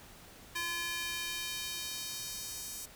square tone with high-pass filter sweep, 343 Hz, F4, 31 cents flat, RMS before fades -39 dBFS, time 0.55-2.86 s, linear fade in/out 10 ms, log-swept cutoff 1600 to 7100 Hz, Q 1.1, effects pink hiss -54 dBFS RMS until 2.95 s

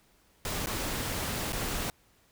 pink noise with dropouts, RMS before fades -33 dBFS, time 0.45-1.9 s, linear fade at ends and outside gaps 1 ms, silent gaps 0.66-0.67 / 1.523-1.53 s, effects pink hiss -65 dBFS RMS until 2.31 s

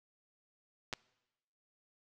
clicks, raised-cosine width 0.2 ms, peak -20 dBFS, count 2, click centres 0.928 / 0.936 s, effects noise-tail reverb RT60 1.0 s tail -23 dB re dry

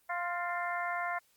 harmonic tone with a mistuned harmonic, 349.2 Hz, F4, in tune, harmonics 2 / 3 / 4 / 5 / 6, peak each -36 / -38 / -39 / -40 / -41 dBFS, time 0.09-1.19 s, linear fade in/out 10 ms, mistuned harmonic 5, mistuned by +32 cents, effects white hiss -69 dBFS RMS until 1.36 s + Opus 32 kbps

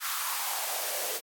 white noise with high-pass filter sweep, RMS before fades -32 dBFS, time 0-1.21 s, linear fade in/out 50 ms, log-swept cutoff 1300 to 450 Hz, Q 3.8, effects AAC 64 kbps

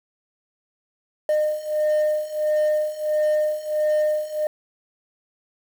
sine beating tone pair, 608 / 609.5 Hz, D#5 / D#5, -40 / -36 cents, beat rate 1.5 Hz, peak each -21 / -19 dBFS, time 1.29-4.47 s, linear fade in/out 2 ms, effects tanh soft clip ceiling -16 dBFS + 7-bit

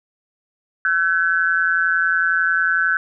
sine tone with amplitude modulation, 1519 Hz, F#6, 45 cents sharp, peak -11 dBFS, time 0.85-2.97 s, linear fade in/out 2 ms, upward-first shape sine, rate 171 Hz, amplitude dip 90%, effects none

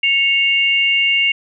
sine tone pair together, 2200 / 2794 Hz, C#7 / F7, -14 / 0 cents, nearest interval major third, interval 414 cents, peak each -16 / -14 dBFS, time 0.03-1.32 s, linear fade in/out 5 ms, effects none

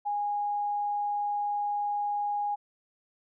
sine tone, 823 Hz, G#5, 16 cents flat, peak -27 dBFS, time 0.05-2.56 s, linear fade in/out 20 ms, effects none

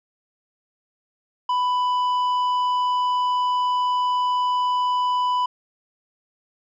sine tone with tanh clipping, 994 Hz, B5, 11 cents sharp, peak -20 dBFS, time 1.49-5.46 s, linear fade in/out 5 ms, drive 7 dB, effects none

